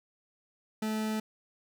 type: tone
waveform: 40% pulse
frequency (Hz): 217.2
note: A3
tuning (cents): -22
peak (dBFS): -29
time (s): 0.82-1.2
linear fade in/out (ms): 5
effects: none